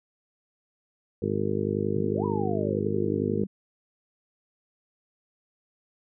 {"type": "harmonic tone", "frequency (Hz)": 51, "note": "G#1", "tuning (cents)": -31, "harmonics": [2, 3, 4, 5, 6, 7, 8, 9], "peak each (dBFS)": [-33, -35, -31, -36, -36, -32, -31, -32], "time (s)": [1.22, 3.44], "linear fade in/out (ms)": 5}
{"type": "exponential two-way sweep", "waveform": "sine", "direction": "up then down", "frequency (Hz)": [110, 1007, 189.4], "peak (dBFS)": -33, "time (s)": [1.94, 3.47], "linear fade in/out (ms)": 10, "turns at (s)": 2.25}
{"effects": []}